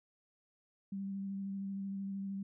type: tone with vibrato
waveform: sine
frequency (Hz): 196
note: G3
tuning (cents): 0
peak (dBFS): -37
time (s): 0.92-2.43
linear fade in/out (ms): 5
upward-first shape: square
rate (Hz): 13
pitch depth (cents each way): 12
effects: none